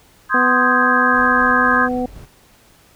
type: chord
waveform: sine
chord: Ab major seventh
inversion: first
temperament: equal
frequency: 1046.5 / 1244.5 / 1568 / 1661.2 Hz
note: C6 / Eb6 / G6 / Ab6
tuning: 0 / 0 / 0 / 0 cents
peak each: -18 dBFS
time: 0.29-1.89 s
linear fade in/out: 50 ms
type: harmonic tone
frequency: 249.4 Hz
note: B3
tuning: 17 cents sharp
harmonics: 1 / 2 / 3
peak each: -20 / -23 / -25 dBFS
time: 0.34-2.06 s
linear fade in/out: 5 ms
type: noise with tremolo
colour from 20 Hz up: brown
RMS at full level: -36 dBFS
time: 1.13-2.26 s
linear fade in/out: 20 ms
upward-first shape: square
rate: 3.9 Hz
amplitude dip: 35%
effects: pink hiss -51 dBFS RMS until 2.95 s